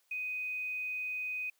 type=tone with quantisation; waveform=sine; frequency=2500 Hz; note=D#7; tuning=8 cents sharp; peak=-34 dBFS; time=0.11-1.5 s; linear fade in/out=5 ms; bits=10; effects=white hiss -73 dBFS RMS until 1.59 s + high-pass 400 Hz 12 dB/octave